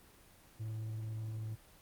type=tone with vibrato; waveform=triangle; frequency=110 Hz; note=A2; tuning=in tune; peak=-36 dBFS; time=0.59-1.56 s; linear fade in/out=20 ms; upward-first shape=sine; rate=18 Hz; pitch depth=14 cents each way; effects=pink hiss -61 dBFS RMS until 1.81 s + Opus 24 kbps